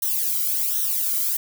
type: noise with flanger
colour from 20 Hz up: violet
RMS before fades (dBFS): -23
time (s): 0.02-1.37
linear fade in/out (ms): 5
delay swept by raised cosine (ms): 0.41 to 1.15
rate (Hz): 1.3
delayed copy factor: -0.95
effects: none